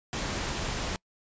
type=noise; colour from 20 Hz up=pink; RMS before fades=-32 dBFS; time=0.13-0.96 s; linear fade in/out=0 ms; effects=noise-tail reverb RT60 0.1 s tail -26 dB re dry + resampled to 16000 Hz